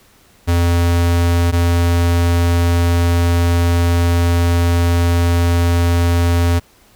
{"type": "tone pair in turn", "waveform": "square", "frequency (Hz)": [86, 86], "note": ["F2", "F2"], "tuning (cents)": [-26, -26], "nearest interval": "unison", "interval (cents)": 0, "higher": "neither", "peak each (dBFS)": -12, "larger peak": "neither", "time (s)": [[0.47, 1.52], [1.52, 6.6]], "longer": "second", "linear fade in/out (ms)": 20, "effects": ["pink hiss -50 dBFS RMS until 6.95 s"]}